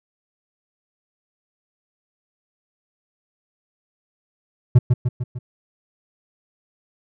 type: tone with echo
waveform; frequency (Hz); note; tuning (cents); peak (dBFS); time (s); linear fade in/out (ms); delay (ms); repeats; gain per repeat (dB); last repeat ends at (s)
triangle; 123.47; B2; 0; -4; 4.75-4.79; 10; 150; 4; -5; 5.39
effects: none